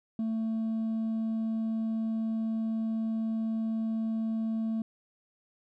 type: tone with hard clipping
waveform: triangle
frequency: 223 Hz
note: A3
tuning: 23 cents sharp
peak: -27 dBFS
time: 0.19-4.82 s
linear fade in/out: 2 ms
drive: 1 dB
effects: none